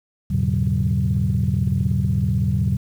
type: tone cluster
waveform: sine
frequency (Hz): 82.9 / 104.7 / 120.7 / 141.8 / 187.6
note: E2 / G#2 / B2 / C#3 / F#3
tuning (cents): +10 / +15 / -39 / +40 / +24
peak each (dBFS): -23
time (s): 0.3-2.77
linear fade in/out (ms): 10
effects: tanh soft clip ceiling -9 dBFS + 8-bit